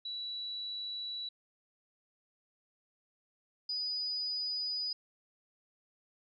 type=tone pair in turn; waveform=sine; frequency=3933 / 4955 Hz; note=B7 / D#8; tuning=-8 / -8 cents; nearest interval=major third; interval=400 cents; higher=second; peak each=-37 / -33 dBFS; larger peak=second; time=0.05-1.29 / 3.69-4.93 s; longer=neither; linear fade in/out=5 ms; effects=none